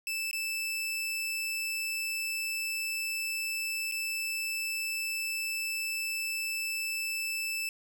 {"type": "tone with dropouts", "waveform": "sawtooth", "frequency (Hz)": 2637, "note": "E7", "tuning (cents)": 0, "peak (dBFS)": -28, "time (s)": [0.07, 7.69], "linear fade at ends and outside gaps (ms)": 1, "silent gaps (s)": [[0.312, 0.33], [3.914, 3.921]], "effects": []}